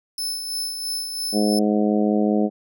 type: tone with tremolo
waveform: sawtooth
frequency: 5260 Hz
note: E8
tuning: 5 cents flat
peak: -21 dBFS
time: 0.18-1.59 s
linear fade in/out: 2 ms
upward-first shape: sine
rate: 3 Hz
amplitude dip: 45%
type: harmonic tone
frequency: 105.1 Hz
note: G#2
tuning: 21 cents sharp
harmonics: 2 / 3 / 4 / 5 / 6 / 7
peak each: -19 / -23 / -25 / -27 / -29 / -30 dBFS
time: 1.32-2.5 s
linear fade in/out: 50 ms
effects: none